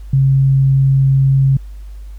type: tone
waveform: sine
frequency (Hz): 135.4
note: C#3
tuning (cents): -40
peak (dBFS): -8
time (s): 0.13-1.57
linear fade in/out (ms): 5
effects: added 50 Hz sine -28 dBFS peak until 2.18 s + pink hiss -53 dBFS RMS until 2.18 s